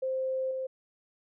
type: tone with level steps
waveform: sine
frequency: 523.3 Hz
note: C5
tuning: in tune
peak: -28 / -31 dBFS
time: 0.02-0.67 s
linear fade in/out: 10 ms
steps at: 0.51 s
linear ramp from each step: 2 ms
effects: none